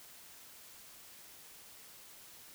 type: silence
effects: white hiss -55 dBFS RMS until 2.54 s